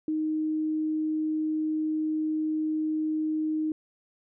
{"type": "tone", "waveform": "sine", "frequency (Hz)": 311.1, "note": "D#4", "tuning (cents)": 0, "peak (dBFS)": -25, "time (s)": [0.08, 3.72], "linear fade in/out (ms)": 2, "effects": []}